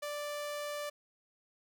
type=tone; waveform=sawtooth; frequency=587.3 Hz; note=D5; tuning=in tune; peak=-33 dBFS; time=0.02-0.9 s; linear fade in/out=10 ms; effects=none